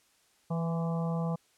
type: harmonic tone with a mistuned harmonic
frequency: 165.9 Hz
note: E3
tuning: 11 cents sharp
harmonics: 1 / 3 / 4 / 5 / 6 / 7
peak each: -29 / -39 / -41 / -43 / -45 / -46 dBFS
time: 0.5-1.36 s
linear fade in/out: 10 ms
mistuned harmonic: 6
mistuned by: +47 cents
effects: white hiss -67 dBFS RMS until 1.57 s + low-pass 10000 Hz 12 dB/octave